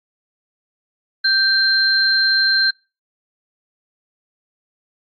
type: tone pair together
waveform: sine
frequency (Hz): 1568 / 4151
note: G6 / C8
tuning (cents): 0 / -15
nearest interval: octave + perfect fourth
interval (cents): 1685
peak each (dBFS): -16 / -15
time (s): 1.24-2.71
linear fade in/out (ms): 10
effects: noise-tail reverb RT60 0.3 s tail -25 dB re dry + AAC 48 kbps